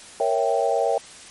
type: chord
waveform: sine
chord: A# diminished seventh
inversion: none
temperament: equal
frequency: 466.2 / 554.4 / 659.3 / 784 Hz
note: A#4 / C#5 / E5 / G5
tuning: 0 / 0 / 0 / 0 cents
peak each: -24 dBFS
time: 0.2-0.98 s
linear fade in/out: 2 ms
effects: white hiss -43 dBFS RMS until 1.3 s + MP3 48 kbps